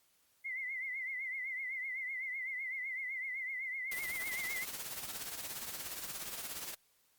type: tone with vibrato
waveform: sine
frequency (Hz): 2071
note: C7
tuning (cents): -18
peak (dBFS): -37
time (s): 0.44-4.65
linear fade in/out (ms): 20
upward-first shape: triangle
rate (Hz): 7.9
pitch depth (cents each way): 95
type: noise with tremolo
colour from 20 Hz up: white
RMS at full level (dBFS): -40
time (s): 3.91-6.75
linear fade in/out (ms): 10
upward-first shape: triangle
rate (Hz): 17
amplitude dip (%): 65
effects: white hiss -72 dBFS RMS until 7.18 s + Opus 48 kbps